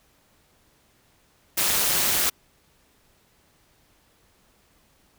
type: noise with amplitude modulation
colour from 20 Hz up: white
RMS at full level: -19 dBFS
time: 1.57-2.3 s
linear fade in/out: 10 ms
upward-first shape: sine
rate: 210 Hz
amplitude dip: 75%
effects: pink hiss -62 dBFS RMS until 5.18 s